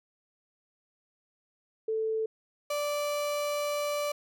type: tone pair in turn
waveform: sine / 35% pulse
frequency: 441.1 / 585 Hz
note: A4 / D5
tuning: +4 / -7 cents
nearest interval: perfect fourth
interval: 489 cents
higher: second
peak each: -27 dBFS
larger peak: neither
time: 1.88-2.26 / 2.7-4.12 s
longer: second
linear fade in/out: 5 ms
effects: none